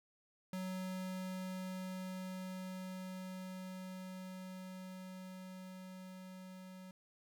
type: tone with level ramp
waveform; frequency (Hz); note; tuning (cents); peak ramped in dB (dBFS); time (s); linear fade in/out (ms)
square; 186; F#3; +9; -40 to -51; 0.53-6.91; 2
effects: 13-bit